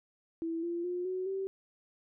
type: tone with pitch steps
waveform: sine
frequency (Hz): 329.6 / 342.8 / 356.5 / 370.8 / 385.7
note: E4 / F4 / F4 / F#4 / G4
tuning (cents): 0 / -32 / +36 / +4 / -28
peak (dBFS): -32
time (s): 0.42-1.47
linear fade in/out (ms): 0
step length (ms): 210
effects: none